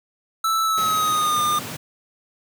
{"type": "tone with pitch glide", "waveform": "square", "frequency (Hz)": [1318, 1208.6], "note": ["E6", "D6"], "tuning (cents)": [-1, 49], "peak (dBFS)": -19, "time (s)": [0.44, 1.59], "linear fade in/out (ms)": 5, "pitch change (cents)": -150, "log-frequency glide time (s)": [0.63, 1.41]}
{"type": "high-pass noise", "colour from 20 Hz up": "pink", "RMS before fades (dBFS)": -33, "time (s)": [0.77, 1.77], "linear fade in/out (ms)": 10, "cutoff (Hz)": 100, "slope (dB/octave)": 48}
{"effects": []}